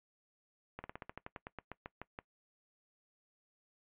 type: slowing click train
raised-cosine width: 0.5 ms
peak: -28 dBFS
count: 15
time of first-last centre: 0.79-2.189 s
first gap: 50 ms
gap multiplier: 1.1
effects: noise-tail reverb RT60 0.1 s tail -20 dB re dry + resampled to 8000 Hz